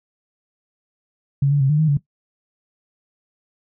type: tone with pitch steps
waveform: sine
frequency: 139.5 / 143.7 / 134.9 / 150.2 / 156.8 / 143.1 Hz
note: C#3 / D3 / C#3 / D3 / D#3 / D3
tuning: +11 / -37 / -47 / +39 / +14 / -45 cents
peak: -13 dBFS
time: 1.42-1.972 s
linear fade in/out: 5 ms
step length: 92 ms
effects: noise-tail reverb RT60 0.1 s tail -17 dB re dry